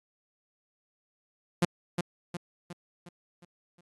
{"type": "tone with echo", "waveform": "sawtooth", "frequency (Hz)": 174.61, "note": "F3", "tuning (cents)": 0, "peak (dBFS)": -17, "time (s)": [1.62, 1.65], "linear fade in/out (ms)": 5, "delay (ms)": 360, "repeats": 6, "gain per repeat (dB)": -6, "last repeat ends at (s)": 3.81, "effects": ["AAC 32 kbps"]}